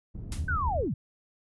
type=low-pass noise; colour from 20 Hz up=pink; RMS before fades=-37 dBFS; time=0.14-0.89 s; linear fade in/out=10 ms; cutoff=170 Hz; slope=12 dB/octave
type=noise with exponential decay; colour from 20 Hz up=white; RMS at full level=-37 dBFS; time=0.32-0.53 s; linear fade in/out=1 ms; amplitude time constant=45 ms
type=tone bursts; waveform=sine; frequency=77.78 Hz; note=D#2; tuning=in tune; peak=-28 dBFS; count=4; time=0.38-0.812 s; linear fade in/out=5 ms; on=66 ms; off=56 ms
type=linear sweep; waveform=sine; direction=down; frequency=1551 to 90.4 Hz; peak=-27 dBFS; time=0.48-0.94 s; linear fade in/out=5 ms
effects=resampled to 24000 Hz